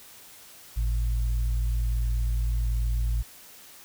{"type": "tone pair together", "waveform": "sine", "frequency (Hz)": [54.41, 115.7], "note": ["A1", "A#2"], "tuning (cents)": [-19, -13], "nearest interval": "octave + minor second", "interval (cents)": 1306, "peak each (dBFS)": [-23, -34], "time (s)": [0.76, 3.23], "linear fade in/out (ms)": 20, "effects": ["white hiss -49 dBFS RMS until 3.84 s"]}